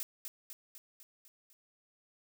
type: noise with echo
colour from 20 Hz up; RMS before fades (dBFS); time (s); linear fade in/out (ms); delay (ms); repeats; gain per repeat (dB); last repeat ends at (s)
blue; -38; 0-0.03; 0; 250; 6; -4; 1.53
effects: none